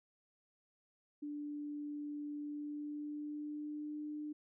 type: tone with pitch glide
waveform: sine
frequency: 293.7 to 299.7 Hz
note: D4 to D4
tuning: 0 to +35 cents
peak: -40 dBFS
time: 1.22-4.33 s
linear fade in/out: 10 ms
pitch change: +35 cents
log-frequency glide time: 2.39-3.99 s
effects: none